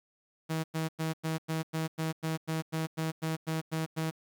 sawtooth tone bursts, 160 Hz, D#3, 49 cents sharp, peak -26 dBFS, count 15, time 0.49-4.112 s, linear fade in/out 20 ms, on 150 ms, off 98 ms, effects 10-bit

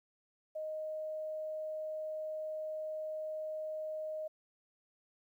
sine tone, 622.3 Hz, D#5, in tune, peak -37 dBFS, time 0.55-4.28 s, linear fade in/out 10 ms, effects 12-bit

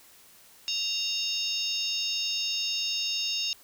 harmonic tone with a mistuned harmonic, 929 Hz, A#5, 6 cents flat, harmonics 3 / 4 / 5 / 6 / 7, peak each -33 / -33 / -38 / -31 / -39 dBFS, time 0.68-3.53 s, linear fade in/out 0 ms, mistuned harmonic 6, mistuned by -90 cents, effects white hiss -55 dBFS RMS until 3.63 s

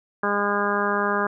harmonic tone, 203.7 Hz, G#3, 33 cents flat, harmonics 1 / 2 / 3 / 4 / 5 / 6 / 7 / 8, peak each -29 / -27 / -30 / -31 / -28 / -27 / -30 / -28 dBFS, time 0.23-1.27 s, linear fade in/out 5 ms, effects none

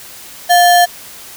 sine tone with sample-and-hold, 705 Hz, F5, 16 cents sharp, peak -5 dBFS, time 0.49-0.86 s, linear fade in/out 20 ms, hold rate 2450 Hz, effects white hiss -34 dBFS RMS until 1.36 s

